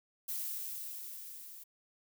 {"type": "noise with level ramp", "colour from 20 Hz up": "violet", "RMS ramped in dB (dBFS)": [-37, -51], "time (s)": [0.28, 1.64], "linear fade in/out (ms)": 10, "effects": []}